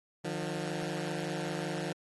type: tone pair together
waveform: 15% pulse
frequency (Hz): 153.33 / 178.5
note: D#3 / F3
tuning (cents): -25 / +38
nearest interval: minor third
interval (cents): 263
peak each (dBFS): -30 / -30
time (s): 0.24-1.93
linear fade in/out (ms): 10
effects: low-pass 11000 Hz 12 dB/octave + AAC 32 kbps